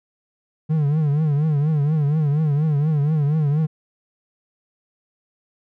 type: tone with vibrato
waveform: triangle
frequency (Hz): 150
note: D3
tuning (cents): +37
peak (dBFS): -14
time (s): 0.69-3.67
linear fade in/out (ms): 20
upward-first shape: triangle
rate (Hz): 4.2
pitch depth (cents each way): 130
effects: none